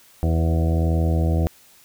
harmonic tone with a mistuned harmonic, 81.5 Hz, E2, 19 cents flat, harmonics 1 / 2 / 3 / 4 / 5 / 6 / 7 / 8 / 9, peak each -18 / -24 / -32 / -29 / -37 / -32 / -37 / -34 / -36 dBFS, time 0.23-1.47 s, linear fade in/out 0 ms, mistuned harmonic 6, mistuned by +31 cents, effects white hiss -52 dBFS RMS until 1.84 s

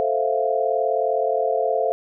sine chord, F major seventh, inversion first, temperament equal, 440 / 523.3 / 659.3 / 698.5 Hz, A4 / C5 / E5 / F5, 0 / 0 / 0 / 0 cents, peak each -24 dBFS, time 0-1.92 s, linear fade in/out 0 ms, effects none

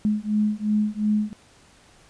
sine beating tone pair, 210 / 212.8 Hz, G#3 / G#3, +19 / +42 cents, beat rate 2.8 Hz, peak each -23 dBFS, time 0.05-1.33 s, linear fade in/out 0 ms, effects pink hiss -54 dBFS RMS until 2.09 s + resampled to 22050 Hz

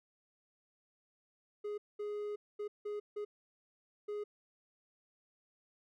triangle tone bursts at uneven times, 415.9 Hz, G#4, 2 cents sharp, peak -35 dBFS, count 6, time 1.64-1.78 / 1.99-2.36 / 2.59-2.68 / 2.85-3 / 3.16-3.25 / 4.08-4.24 s, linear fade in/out 10 ms, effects none

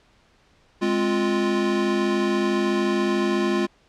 square chord, F minor, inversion first, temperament equal, 207.7 / 261.6 / 349.2 Hz, Ab3 / C4 / F4, 0 / 0 / 0 cents, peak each -25 / -29 / -23 dBFS, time 0.81-3.67 s, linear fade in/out 20 ms, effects pink hiss -59 dBFS RMS until 3.88 s + low-pass 5000 Hz 12 dB/octave

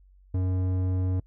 square tone with low-pass filter, 92.5 Hz, F#2, in tune, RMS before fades -26 dBFS, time 0.34-1.2 s, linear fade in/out 5 ms, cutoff 460 Hz, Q 0.54, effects noise-tail reverb RT60 0.1 s tail -26 dB re dry + added 47 Hz sine -53 dBFS peak until 1.26 s

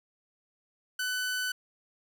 sawtooth tone, 1500 Hz, F#6, 23 cents sharp, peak -26 dBFS, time 0.99-1.52 s, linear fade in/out 5 ms, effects none

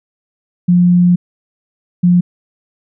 sine tone bursts at uneven times, 177 Hz, F3, 23 cents sharp, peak -6 dBFS, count 2, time 0.68-1.16 / 2.03-2.21 s, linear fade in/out 10 ms, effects none

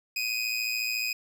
25% pulse tone with amplitude modulation, 2500 Hz, D#7, 8 cents sharp, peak -21 dBFS, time 0.16-1.13 s, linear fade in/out 5 ms, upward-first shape sine, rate 114 Hz, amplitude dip 60%, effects none

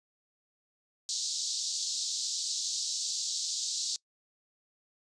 pink band-pass noise, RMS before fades -34 dBFS, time 1.09-3.96 s, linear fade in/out 0 ms, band 3900 to 7600 Hz, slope 48 dB/octave, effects noise-tail reverb RT60 0.1 s tail -23 dB re dry + resampled to 22050 Hz

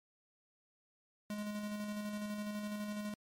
square tone with tremolo, 208.7 Hz, G#3, 9 cents sharp, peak -38 dBFS, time 1.3-3.14 s, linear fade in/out 2 ms, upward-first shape square, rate 12 Hz, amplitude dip 30%, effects MP3 64 kbps

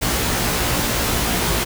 pink noise with comb filter, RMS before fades -20 dBFS, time 0.01-1.65 s, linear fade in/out 20 ms, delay 17 ms, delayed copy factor +0.95, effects none

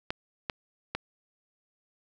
clicks, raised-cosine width 0.3 ms, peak -14 dBFS, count 3, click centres 0.105 / 0.498 / 0.95 s, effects none

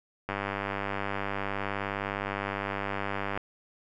click train, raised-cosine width 0.5 ms, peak -16 dBFS, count 308, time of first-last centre 0.29-3.375 s, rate 99.5 Hz, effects none

